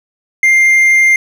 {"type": "tone", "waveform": "triangle", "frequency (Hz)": 2104, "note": "C7", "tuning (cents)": 9, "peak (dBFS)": -4, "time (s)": [0.43, 1.16], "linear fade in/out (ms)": 2, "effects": []}